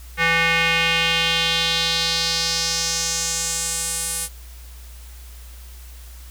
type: tone with band-pass filter sweep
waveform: square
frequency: 165.9 Hz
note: E3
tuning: 11 cents sharp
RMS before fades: -21 dBFS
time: 0.17-4.29 s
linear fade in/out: 50 ms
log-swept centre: 2000 to 10000 Hz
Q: 2.6
effects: added 60 Hz sine -37 dBFS peak until 6.3 s + white hiss -47 dBFS RMS until 6.3 s